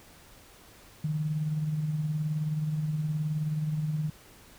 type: tone with tremolo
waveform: sine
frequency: 153.3 Hz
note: D#3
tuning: 25 cents flat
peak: -25 dBFS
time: 1.04-4.1 s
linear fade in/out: 5 ms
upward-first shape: sine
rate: 19 Hz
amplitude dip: 45%
effects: pink hiss -54 dBFS RMS until 4.58 s